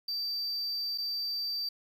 triangle tone with dropouts, 4656 Hz, D8, 16 cents flat, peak -30 dBFS, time 0.08-1.69 s, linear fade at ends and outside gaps 5 ms, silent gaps 0.977-0.982 s, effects 10-bit

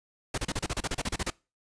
pink noise bursts, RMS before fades -30 dBFS, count 14, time 0.34-1.302 s, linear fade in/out 5 ms, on 39 ms, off 32 ms, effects noise-tail reverb RT60 0.3 s tail -24 dB re dry + resampled to 22050 Hz

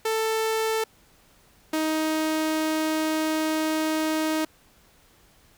sawtooth tone pair in turn, 442.7 / 313.7 Hz, A4 / D#4, +11 / +14 cents, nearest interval tritone, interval 597 cents, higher first, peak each -19 dBFS, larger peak neither, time 0.05-0.84 / 1.73-4.45 s, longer second, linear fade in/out 5 ms, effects pink hiss -58 dBFS RMS until 5.57 s

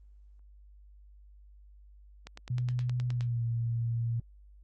click train, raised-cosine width 0.2 ms, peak -26 dBFS, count 10, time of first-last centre 2.27-3.208 s, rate 9.59 Hz
sine tone with pitch glide, 123.47 to 116.54 Hz, B2 to A#2, 0 to 0 cents, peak -28 dBFS, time 2.5-4.2 s, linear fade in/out 5 ms, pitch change -100 cents, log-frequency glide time 3.08-3.44 s
effects added 50 Hz sine -52 dBFS peak until 4.63 s + Opus 24 kbps

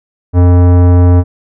sine tone with tanh clipping, 88.7 Hz, F2, 27 cents sharp, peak -5 dBFS, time 0.33-1.24 s, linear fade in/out 50 ms, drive 18 dB, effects none

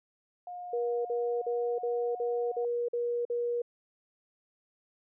sine tone with pitch glide, 714 to 724.8 Hz, F5 to F#5, +38 to -36 cents, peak -38 dBFS, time 0.47-2.65 s, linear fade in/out 2 ms, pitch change +26 cents, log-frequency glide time 1-1.86 s
sine tone bursts, 478 Hz, A#4, 43 cents sharp, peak -28 dBFS, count 8, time 0.73-3.619 s, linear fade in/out 5 ms, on 320 ms, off 47 ms
effects none

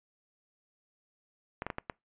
clicks, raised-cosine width 0.5 ms, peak -19 dBFS, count 5, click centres 1.621 / 1.666 / 1.702 / 1.784 / 1.898 s, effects noise-tail reverb RT60 0.2 s tail -25 dB re dry + resampled to 8000 Hz

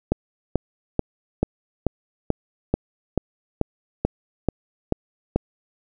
click train, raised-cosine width 2 ms, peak -5 dBFS, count 13, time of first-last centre 0.12-5.36 s, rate 2.29 Hz, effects none

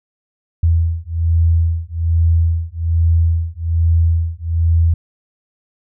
sine beating tone pair, 82.41 / 83.61 Hz, E2 / E2, 0 / +25 cents, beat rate 1.2 Hz, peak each -15 dBFS, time 0.63-4.94 s, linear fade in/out 5 ms, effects none

